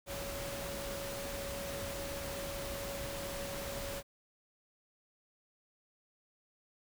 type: tone in noise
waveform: sine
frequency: 559 Hz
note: C#5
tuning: 14 cents sharp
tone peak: -42 dBFS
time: 0.06-4.03 s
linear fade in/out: 50 ms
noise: pink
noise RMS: -42 dBFS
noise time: 0.06-4.03 s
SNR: -3 dB
effects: none